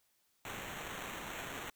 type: noise with sample-and-hold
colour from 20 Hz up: white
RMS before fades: -44 dBFS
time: 0.45-1.7 s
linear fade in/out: 2 ms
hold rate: 4900 Hz
effects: white hiss -75 dBFS RMS until 1.75 s